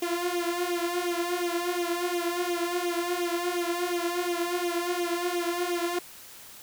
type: tone with flanger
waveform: sawtooth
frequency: 349.2 Hz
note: F4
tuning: in tune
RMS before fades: -29 dBFS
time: 0.02-5.99 s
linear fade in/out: 5 ms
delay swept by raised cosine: 0.31 to 4.01 ms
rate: 2.8 Hz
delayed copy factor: +0.95
effects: white hiss -47 dBFS RMS until 6.62 s